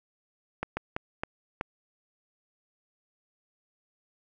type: slowing click train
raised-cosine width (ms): 0.5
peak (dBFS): -15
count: 5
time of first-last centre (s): 0.63-1.611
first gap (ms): 140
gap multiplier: 1.39
effects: none